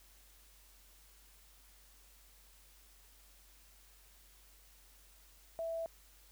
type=tone; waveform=sine; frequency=659.3 Hz; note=E5; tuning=in tune; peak=-36 dBFS; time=5.59-5.86 s; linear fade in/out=0 ms; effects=added 48 Hz sine -63 dBFS peak until 6.31 s + white hiss -64 dBFS RMS until 6.31 s